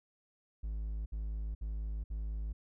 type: tone bursts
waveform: triangle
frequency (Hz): 53.2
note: G#1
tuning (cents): +42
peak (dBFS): -33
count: 4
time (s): 0.63-2.53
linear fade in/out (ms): 10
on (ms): 430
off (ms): 60
effects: none